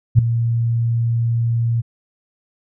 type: tone with ADSR envelope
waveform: sine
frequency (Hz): 116.54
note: A#2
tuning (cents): 0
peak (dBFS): -3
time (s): 0.15-1.82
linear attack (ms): 37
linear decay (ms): 5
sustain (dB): -12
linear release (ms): 22
effects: none